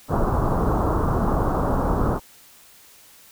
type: low-pass noise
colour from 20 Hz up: pink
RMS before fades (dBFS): -21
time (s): 0.08-2.2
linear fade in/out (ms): 50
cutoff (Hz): 1300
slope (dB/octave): 48
effects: white hiss -50 dBFS RMS until 3.31 s